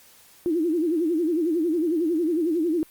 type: tone with vibrato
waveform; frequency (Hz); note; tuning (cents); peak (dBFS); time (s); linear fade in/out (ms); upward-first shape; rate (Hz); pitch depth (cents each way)
sine; 329.6; E4; 0; -20; 0.46-2.83; 0; sine; 11; 140
effects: white hiss -53 dBFS RMS until 2.9 s + Opus 48 kbps